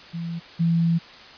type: tone pair in turn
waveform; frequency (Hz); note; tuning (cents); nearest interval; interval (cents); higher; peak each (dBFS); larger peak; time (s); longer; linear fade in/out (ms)
sine; 168.3 / 167.35; E3 / E3; +36 / +26; unison; 10; first; -27 / -17; second; 0.13-0.4 / 0.59-0.99; second; 20
effects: white hiss -44 dBFS RMS until 1.37 s + resampled to 11025 Hz